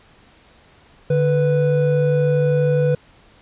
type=tone pair together; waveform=triangle; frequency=147.17 / 493.9 Hz; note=D3 / B4; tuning=+4 / 0 cents; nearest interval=octave + major sixth; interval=2096 cents; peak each=-15 dBFS; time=1.1-2.95 s; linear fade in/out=5 ms; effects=pink hiss -51 dBFS RMS until 3.41 s + resampled to 8000 Hz